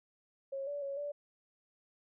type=tone with pitch steps; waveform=sine; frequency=545 / 576 / 555 / 580 Hz; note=C#5 / D5 / C#5 / D5; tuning=-29 / -34 / +2 / -22 cents; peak=-36 dBFS; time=0.52-1.12 s; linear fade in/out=10 ms; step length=150 ms; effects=none